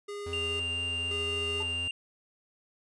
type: tone with tremolo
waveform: square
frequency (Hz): 408.9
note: G#4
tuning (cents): -27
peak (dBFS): -37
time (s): 0.08-1.77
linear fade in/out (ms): 10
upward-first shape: square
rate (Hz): 0.97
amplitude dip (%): 80
type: tone with vibrato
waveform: square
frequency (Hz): 85.4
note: F2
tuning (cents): -38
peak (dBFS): -39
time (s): 0.26-1.88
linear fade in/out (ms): 5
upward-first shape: triangle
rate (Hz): 3.9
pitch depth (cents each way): 31
type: tone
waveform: triangle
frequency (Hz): 2794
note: F7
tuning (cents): 0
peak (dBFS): -29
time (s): 0.33-1.91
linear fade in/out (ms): 2
type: tone with exponential decay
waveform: sine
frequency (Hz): 880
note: A5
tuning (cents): 0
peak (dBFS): -37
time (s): 1.6-1.74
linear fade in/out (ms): 5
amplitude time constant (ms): 29
effects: resampled to 24000 Hz